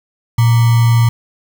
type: tone with sample-and-hold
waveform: sine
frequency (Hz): 116.54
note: A#2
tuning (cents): 0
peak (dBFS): -7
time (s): 0.38-1.09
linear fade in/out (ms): 5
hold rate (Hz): 1050
effects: none